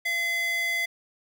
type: tone with high-pass filter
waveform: square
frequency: 682 Hz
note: F5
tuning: 41 cents flat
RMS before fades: -27 dBFS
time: 0.05-0.86 s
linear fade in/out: 10 ms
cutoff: 1800 Hz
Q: 3.9
effects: none